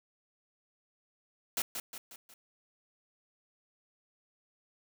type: noise with echo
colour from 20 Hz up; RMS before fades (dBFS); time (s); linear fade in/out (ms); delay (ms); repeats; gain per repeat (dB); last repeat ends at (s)
white; -32; 1.57-1.62; 2; 180; 4; -6; 2.34
effects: none